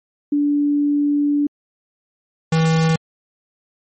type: tone pair in turn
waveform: sine / square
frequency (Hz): 290.2 / 161.37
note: D4 / E3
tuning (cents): -21 / -37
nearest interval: minor seventh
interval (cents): 1016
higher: first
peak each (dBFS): -14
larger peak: neither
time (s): 0.32-1.47 / 2.52-2.96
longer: first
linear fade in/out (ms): 5
effects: MP3 32 kbps